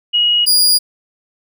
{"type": "tone pair in turn", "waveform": ["sine", "sawtooth"], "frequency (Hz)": [2896, 4858], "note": ["F#7", "D#8"], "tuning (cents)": [-38, -42], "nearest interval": "major sixth", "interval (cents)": 896, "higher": "second", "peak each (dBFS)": [-10, -6], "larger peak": "second", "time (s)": [[0.13, 0.46], [0.46, 0.79]], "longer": "neither", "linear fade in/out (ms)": 20, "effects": []}